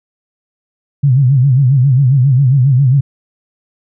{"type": "tone with vibrato", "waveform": "sine", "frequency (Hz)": 132.6, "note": "C3", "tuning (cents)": 23, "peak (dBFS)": -6, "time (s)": [1.03, 3.01], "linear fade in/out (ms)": 10, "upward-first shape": "sine", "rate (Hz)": 7.4, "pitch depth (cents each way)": 140, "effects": []}